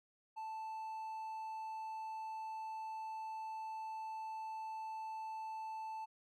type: tone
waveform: triangle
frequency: 880 Hz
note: A5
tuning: in tune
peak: -40 dBFS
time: 0.36-6.06 s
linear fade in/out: 20 ms
effects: none